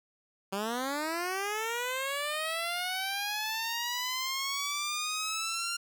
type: linear sweep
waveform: 10% pulse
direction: up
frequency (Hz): 190 to 1396.9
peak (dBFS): -23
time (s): 0.52-5.77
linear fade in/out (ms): 10
effects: none